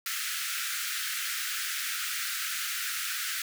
pink high-pass noise, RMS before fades -33 dBFS, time 0.06-3.42 s, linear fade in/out 2 ms, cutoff 1300 Hz, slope 96 dB/octave, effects none

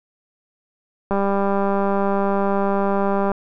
click train, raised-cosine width 1 ms, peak -8 dBFS, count 438, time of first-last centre 1.11-3.317 s, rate 198 Hz, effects none

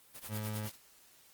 white noise with tremolo, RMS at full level -42 dBFS, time 0.13-0.77 s, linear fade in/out 50 ms, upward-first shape triangle, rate 9.7 Hz, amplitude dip 100%
30% pulse tone, 106.9 Hz, A2, 49 cents flat, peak -33 dBFS, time 0.28-0.7 s, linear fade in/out 50 ms
effects white hiss -62 dBFS RMS until 1.33 s + Opus 32 kbps

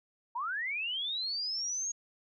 sine linear sweep, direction up, 898 to 6645 Hz, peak -32 dBFS, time 0.35-1.92 s, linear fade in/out 10 ms, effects none

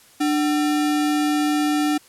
sine tone with sample-and-hold, 297.4 Hz, D4, 22 cents sharp, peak -17 dBFS, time 0.2-1.98 s, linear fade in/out 10 ms, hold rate 1050 Hz, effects white hiss -51 dBFS RMS until 2.08 s + low-pass 12000 Hz 12 dB/octave

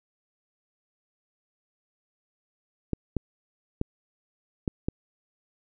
clicks, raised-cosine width 3 ms, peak -13 dBFS, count 5, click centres 2.933 / 3.167 / 3.814 / 4.678 / 4.885 s, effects none

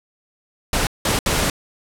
pink noise bursts at uneven times, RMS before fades -19 dBFS, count 3, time 0.73-0.87 / 1.05-1.19 / 1.26-1.5 s, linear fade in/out 2 ms, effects low-pass 12000 Hz 12 dB/octave

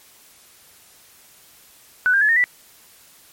sine tone with pitch steps, 1491 / 1598 / 1712.7 / 1835.6 / 1967.4 Hz, F#6 / G6 / A6 / A#6 / B6, +13 / +33 / -47 / -27 / -7 cents, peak -13 dBFS, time 2.06-2.44 s, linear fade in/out 0 ms, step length 76 ms, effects white hiss -50 dBFS RMS until 3.32 s + MP3 64 kbps

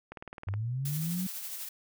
click train, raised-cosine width 0.5 ms, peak -27 dBFS, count 9, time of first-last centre 0.12-0.539 s, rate 19.1 Hz
sine linear sweep, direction up, 93 to 190.5 Hz, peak -30 dBFS, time 0.47-1.27 s, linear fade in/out 5 ms
blue noise with tremolo, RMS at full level -38 dBFS, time 0.85-1.69 s, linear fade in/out 5 ms, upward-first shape sine, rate 12 Hz, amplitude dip 35%
effects none

